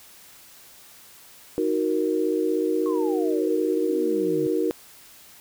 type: chord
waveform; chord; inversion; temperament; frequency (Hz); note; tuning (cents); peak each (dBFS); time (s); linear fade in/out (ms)
sine; D# minor; none; equal with one note detuned; 313.5 / 370 / 466.2; D#4 / F#4 / A#4; +13 / 0 / 0; -25; 1.58-4.71; 0
type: exponential sweep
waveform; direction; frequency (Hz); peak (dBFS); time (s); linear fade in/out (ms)
sine; down; 1108.7 to 138.59; -33; 2.86-4.47; 0
effects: white hiss -49 dBFS RMS until 5.4 s